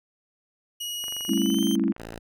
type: tone with pitch glide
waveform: sawtooth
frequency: 2901 to 3127 Hz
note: F#7 to G7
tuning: -35 to -5 cents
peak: -27 dBFS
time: 0.8-1.76 s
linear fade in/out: 10 ms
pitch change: +130 cents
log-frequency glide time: 1.34-1.63 s
type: click train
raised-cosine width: 0.5 ms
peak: -27 dBFS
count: 27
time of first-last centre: 1.04-2.132 s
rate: 23.8 Hz
type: chord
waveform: sine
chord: A dominant seventh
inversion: third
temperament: equal with one note detuned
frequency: 196 / 220 / 271.8 / 329.6 Hz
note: G3 / A3 / C#4 / E4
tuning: 0 / 0 / -34 / 0 cents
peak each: -26 dBFS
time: 1.28-1.93 s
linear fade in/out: 20 ms
type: tone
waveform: 5% pulse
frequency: 55.9 Hz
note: A1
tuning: 28 cents sharp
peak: -26 dBFS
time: 1.98-2.19 s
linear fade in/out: 5 ms
effects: none